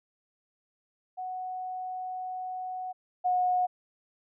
sine tone pair in turn, 740 / 727.7 Hz, F#5 / F#5, 0 / -29 cents, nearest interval unison, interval 29 cents, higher first, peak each -33 / -23 dBFS, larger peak second, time 1.17-2.93 / 3.24-3.67 s, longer first, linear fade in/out 20 ms, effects none

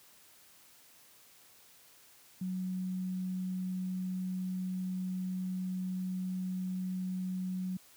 sine tone, 185 Hz, F#3, in tune, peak -33 dBFS, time 2.41-7.77 s, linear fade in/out 5 ms, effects white hiss -60 dBFS RMS until 7.96 s + high-pass 60 Hz 12 dB/octave

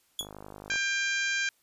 sawtooth tone with exponential decay, 3377 Hz, G#7, 28 cents sharp, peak -23 dBFS, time 0.19-0.3 s, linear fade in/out 2 ms, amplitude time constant 22 ms
click train, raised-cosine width 1 ms, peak -29 dBFS, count 29, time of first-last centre 0.21-0.758 s, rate 51.1 Hz
harmonic tone, 795 Hz, G5, 24 cents sharp, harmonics 2 / 3 / 4 / 5 / 6 / 7 / 8 / 9, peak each -29 / -32 / -38 / -40 / -42 / -43 / -39 / -44 dBFS, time 0.7-1.49 s, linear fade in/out 2 ms
effects white hiss -68 dBFS RMS until 1.62 s + resampled to 32000 Hz

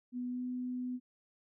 sine tone with pitch glide, 247.4 to 250.3 Hz, B3 to B3, +3 to +23 cents, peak -35 dBFS, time 0.12-1 s, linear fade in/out 50 ms, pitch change +20 cents, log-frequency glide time 0.29-0.41 s, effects none

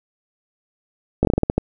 slowing click train, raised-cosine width 2 ms, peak -3 dBFS, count 9, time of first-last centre 1.23-1.58 s, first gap 19 ms, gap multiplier 1.23, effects none

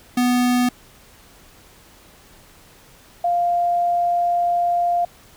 square / sine tone pair in turn, 246.9 / 698.3 Hz, B3 / F5, 0 / 0 cents, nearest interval octave + tritone, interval 1800 cents, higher second, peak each -16 dBFS, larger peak neither, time 0.17-0.69 / 3.24-5.05 s, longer second, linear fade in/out 5 ms, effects pink hiss -49 dBFS RMS until 5.36 s

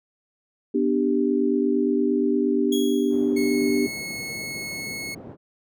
sine chord, G major, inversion first, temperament equal with one note detuned, 246.9 / 295.5 / 392 Hz, B3 / D4 / G4, 0 / +11 / 0 cents, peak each -23 dBFS, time 0.74-3.87 s, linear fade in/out 10 ms
sawtooth tone with exponential decay, 3322 Hz, G#7, in tune, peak -24 dBFS, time 2.72-3.55 s, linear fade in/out 5 ms, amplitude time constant 180 ms
pink band-pass noise, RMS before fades -40 dBFS, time 3.09-5.37 s, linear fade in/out 50 ms, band 150 to 490 Hz, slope 12 dB/octave
sawtooth tone, 2186 Hz, C#7, 25 cents flat, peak -27 dBFS, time 3.36-5.15 s, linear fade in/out 10 ms
effects none

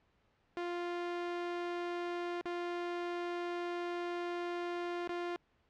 sawtooth tone with dropouts, 349.2 Hz, F4, in tune, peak -32 dBFS, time 0.57-5.36 s, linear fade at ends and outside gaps 0 ms, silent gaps 2.412-2.456 / 5.075-5.093 s, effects pink hiss -73 dBFS RMS until 5.69 s + low-pass 3000 Hz 12 dB/octave

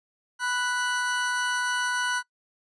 40% pulse tone pair together, 987.8 / 1480 Hz, B5 / F#6, 0 / 0 cents, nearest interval perfect fifth, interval 700 cents, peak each -30 / -25 dBFS, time 0.39-2.23 s, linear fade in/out 50 ms, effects noise-tail reverb RT60 0.1 s tail -21 dB re dry + resampled to 22050 Hz

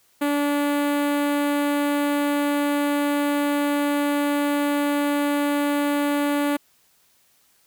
sawtooth tone with notch filter, 288.8 Hz, D4, 29 cents flat, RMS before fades -22 dBFS, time 0.21-6.57 s, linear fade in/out 10 ms, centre 5500 Hz, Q 0.86, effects white hiss -61 dBFS RMS until 7.66 s

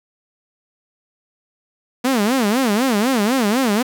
sawtooth tone with vibrato, 233.1 Hz, A#3, in tune, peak -11 dBFS, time 2.04-3.83 s, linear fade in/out 10 ms, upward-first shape sine, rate 4 Hz, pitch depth 260 cents each way, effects 7-bit

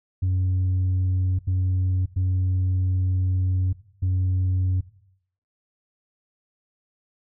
sine tone bursts at uneven times, 92.5 Hz, F#2, in tune, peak -17 dBFS, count 4, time 0.22-1.39 / 1.47-2.06 / 2.16-3.73 / 4.02-4.81 s, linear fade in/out 10 ms, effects noise-tail reverb RT60 0.7 s tail -18 dB re dry + tanh soft clip ceiling -18 dBFS

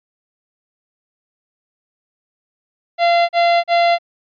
45% pulse tone bursts, 687 Hz, F5, 29 cents flat, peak -11 dBFS, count 3, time 2.98-3.986 s, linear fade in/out 50 ms, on 310 ms, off 38 ms, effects resampled to 11025 Hz

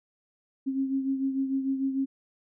sine beating tone pair, 268.1 / 274.8 Hz, C4 / C#4, +42 / -15 cents, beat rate 6.7 Hz, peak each -26 / -34 dBFS, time 0.66-2.06 s, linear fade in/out 20 ms, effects none

